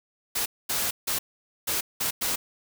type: noise bursts at uneven times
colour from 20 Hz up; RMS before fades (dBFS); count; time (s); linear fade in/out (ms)
white; -27; 6; 0.35-0.46 / 0.69-0.91 / 1.07-1.19 / 1.67-1.81 / 2-2.11 / 2.21-2.36; 10
effects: none